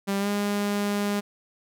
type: tone with pitch glide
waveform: sawtooth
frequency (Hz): 197.9 to 204.1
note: G3 to G#3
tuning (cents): +17 to -30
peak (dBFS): -20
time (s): 0.07-1.21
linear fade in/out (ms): 20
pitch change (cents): +53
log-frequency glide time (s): 0.19-0.28
effects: none